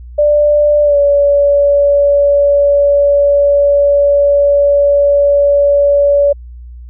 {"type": "tone with pitch glide", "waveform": "sine", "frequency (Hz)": [590, 570.6], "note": ["D5", "C#5"], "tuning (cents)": [8, 50], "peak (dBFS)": -6, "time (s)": [0.18, 6.33], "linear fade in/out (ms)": 10, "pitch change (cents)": -58, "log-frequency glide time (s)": [0.83, 0.97], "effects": ["added 60 Hz sine -28 dBFS peak until 6.89 s"]}